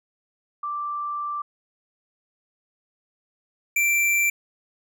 sine / square tone pair in turn, 1174.7 / 2349 Hz, D6 / D7, 0 / 0 cents, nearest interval octave, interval 1200 cents, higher second, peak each -26 / -19 dBFS, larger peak second, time 0.63-1.42 / 3.76-4.3 s, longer first, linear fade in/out 5 ms, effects none

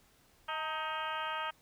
harmonic tone with a mistuned harmonic, 315.1 Hz, D#4, 22 cents sharp, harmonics 2 / 3 / 4 / 5 / 6 / 7 / 8 / 9 / 10, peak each -45 / -39 / -39 / -42 / -48 / -51 / -47 / -47 / -46 dBFS, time 0.48-1.51 s, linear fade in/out 10 ms, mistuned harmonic 3, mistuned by -45 cents, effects pink hiss -66 dBFS RMS until 1.61 s

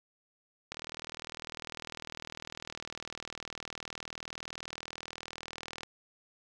click train, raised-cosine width 0.2 ms, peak -22 dBFS, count 205, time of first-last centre 0.72-5.833 s, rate 39.9 Hz, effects none

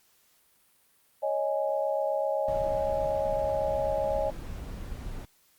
sine chord, C# suspended second, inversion none, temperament equal, 554.4 / 622.3 / 830.6 Hz, C#5 / D#5 / G#5, 0 / 0 / 0 cents, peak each -29 / -29 / -33 dBFS, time 1.22-4.31 s, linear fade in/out 20 ms
brown noise, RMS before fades -38 dBFS, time 2.48-5.25 s, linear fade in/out 2 ms
effects white hiss -65 dBFS RMS until 5.58 s + Opus 48 kbps

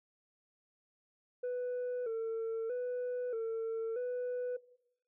sine tone with vibrato, 472.6 Hz, A#4, 24 cents sharp, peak -31 dBFS, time 1.43-4.57 s, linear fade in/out 10 ms, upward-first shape square, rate 0.79 Hz, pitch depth 81 cents each way, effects noise-tail reverb RT60 0.8 s tail -20 dB re dry + tanh soft clip ceiling -33 dBFS

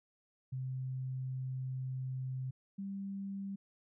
sine tone pair in turn, 130 / 196.65 Hz, C3 / G3, -11 / +6 cents, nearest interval perfect fifth, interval 717 cents, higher second, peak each -36 / -38 dBFS, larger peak first, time 0.52-2.51 / 2.78-3.56 s, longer first, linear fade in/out 10 ms, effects none

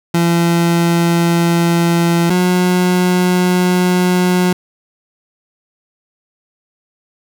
30% pulse tone pair in turn, 170 / 180.75 Hz, F3 / F#3, -46 / -40 cents, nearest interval minor second, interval 106 cents, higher second, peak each -8 dBFS, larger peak neither, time 0.14-2.3 / 2.3-4.53 s, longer second, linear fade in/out 5 ms, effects none

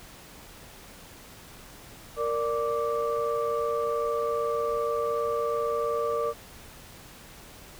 sine tone cluster, 465.4 / 588 / 1169 Hz, A#4 / D5 / D6, -3 / +2 / -8 cents, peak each -27 / -30 / -30 dBFS, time 2.16-6.34 s, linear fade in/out 50 ms, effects tanh soft clip ceiling -17 dBFS + pink hiss -48 dBFS RMS until 7.79 s

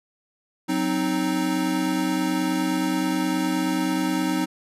square chord, C diminished, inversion second, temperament equal, 185 / 261.6 / 311.1 Hz, Gb3 / C4 / Eb4, 0 / 0 / 0 cents, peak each -29 / -27 / -25 dBFS, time 0.68-4.46 s, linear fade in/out 20 ms, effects resampled to 32000 Hz

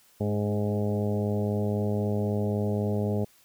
harmonic tone with a mistuned harmonic, 103.83 Hz, G#2, in tune, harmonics 1 / 2 / 3 / 4 / 5 / 6 / 7 / 8, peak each -28 / -29 / -39 / -32 / -36 / -37 / -44 / -45 dBFS, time 0.2-3.25 s, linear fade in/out 10 ms, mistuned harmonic 3, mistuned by -26 cents, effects white hiss -60 dBFS RMS until 3.44 s

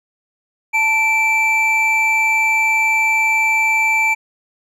triangle tone pair together, 882 / 2334 Hz, A5 / D7, +4 / -11 cents, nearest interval octave + perfect fourth, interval 1685 cents, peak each -18 / -12 dBFS, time 0.73-4.15 s, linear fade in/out 20 ms, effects none

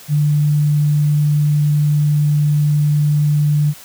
sine tone, 148.2 Hz, D3, 16 cents sharp, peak -11 dBFS, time 0.08-3.74 s, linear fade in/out 50 ms, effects white hiss -39 dBFS RMS until 3.84 s + high-pass 60 Hz 12 dB/octave

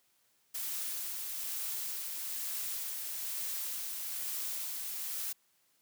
blue noise with tremolo, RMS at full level -37 dBFS, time 0.54-5.33 s, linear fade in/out 10 ms, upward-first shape sine, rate 1.1 Hz, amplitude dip 25%, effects white hiss -72 dBFS RMS until 5.81 s + high-pass 80 Hz 12 dB/octave

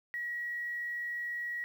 sine tone with quantisation, 1913 Hz, A#6, 44 cents sharp, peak -34 dBFS, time 0.14-1.64 s, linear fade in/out 0 ms, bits 10, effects none

